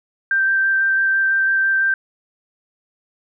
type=tone with vibrato; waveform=sine; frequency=1568 Hz; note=G6; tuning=in tune; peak=-14 dBFS; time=0.31-1.94 s; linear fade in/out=2 ms; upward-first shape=square; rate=6 Hz; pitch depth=8 cents each way; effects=none